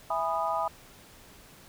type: chord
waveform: sine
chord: E major seventh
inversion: none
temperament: just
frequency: 659.3 / 824.1 / 988.9 / 1236.1 Hz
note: E5 / G#5 / B5 / D#6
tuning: 0 / -14 / +2 / -12 cents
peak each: -32 dBFS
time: 0.1-0.68 s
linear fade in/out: 5 ms
effects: pink hiss -53 dBFS RMS until 1.68 s